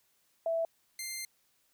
sine / 10% pulse tone pair in turn, 660 / 2095 Hz, E5 / C7, +2 / +2 cents, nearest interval octave + minor sixth, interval 2000 cents, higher second, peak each -28 dBFS, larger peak neither, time 0.46-0.65 / 0.99-1.25 s, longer second, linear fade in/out 2 ms, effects white hiss -72 dBFS RMS until 1.73 s

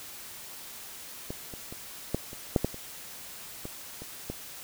clicks, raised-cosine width 2 ms, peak -21 / -28 / -27 / -13 / -29 / -8 / -12 / -28 / -23 / -28 / -20 dBFS, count 11, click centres 1.305 / 1.538 / 1.725 / 2.146 / 2.331 / 2.562 / 2.646 / 2.744 / 3.654 / 4.02 / 4.3 s, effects white hiss -44 dBFS RMS until 4.63 s

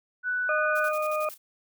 sine tone, 1487 Hz, F#6, 8 cents sharp, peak -25 dBFS, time 0.23-0.92 s, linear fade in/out 50 ms
harmonic tone, 614 Hz, D#5, 23 cents flat, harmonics 1 / 2 / 4, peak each -27 / -29 / -37 dBFS, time 0.49-1.29 s, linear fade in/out 2 ms
blue noise with tremolo, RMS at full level -42 dBFS, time 0.75-1.38 s, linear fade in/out 10 ms, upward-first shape square, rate 11 Hz, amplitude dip 75%
effects none

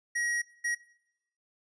square tone bursts at uneven times, 1900 Hz, A#6, 33 cents sharp, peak -29 dBFS, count 2, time 0.15-0.42 / 0.64-0.75 s, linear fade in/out 10 ms, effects noise-tail reverb RT60 0.8 s tail -20 dB re dry + resampled to 22050 Hz

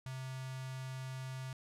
square tone with notch filter, 130.81 Hz, C3, in tune, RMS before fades -43 dBFS, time 0.06-1.53 s, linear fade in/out 2 ms, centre 350 Hz, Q 0.51, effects low-pass 11000 Hz 12 dB/octave

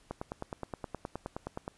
click train, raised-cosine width 1 ms, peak -22 dBFS, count 16, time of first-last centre 0.11-1.679 s, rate 9.56 Hz, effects pink hiss -64 dBFS RMS until 1.77 s + resampled to 24000 Hz

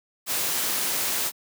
white noise, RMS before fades -26 dBFS, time 0.26-1.32 s, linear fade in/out 50 ms, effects high-pass 150 Hz 12 dB/octave

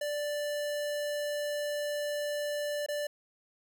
square tone with dropouts, 587.3 Hz, D5, in tune, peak -32 dBFS, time 0.01-3.07 s, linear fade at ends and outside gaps 5 ms, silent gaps 2.863-2.885 s, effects 12-bit

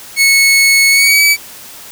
sawtooth tone with pitch glide, 2200 to 2291 Hz, C#7 to D7, -14 to -44 cents, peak -3 dBFS, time 0.16-1.37 s, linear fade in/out 50 ms, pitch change +70 cents, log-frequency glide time 0.9-1.24 s, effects white hiss -33 dBFS RMS until 1.91 s

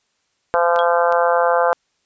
harmonic tone, 171.6 Hz, F3, 30 cents flat, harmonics 3 / 4 / 5 / 6 / 7 / 8 / 9, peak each -17 / -19 / -21 / -23 / -24 / -25 / -26 dBFS, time 0.54-1.73 s, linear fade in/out 0 ms
clicks, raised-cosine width 0.2 ms, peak -16 dBFS, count 2, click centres 0.761 / 1.124 s
sine tone with exponential decay, 3298 Hz, G#7, 13 cents flat, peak -22 dBFS, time 0.79-0.86 s, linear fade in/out 0 ms, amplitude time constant 15 ms
effects white hiss -67 dBFS RMS until 2.05 s + resampled to 16000 Hz

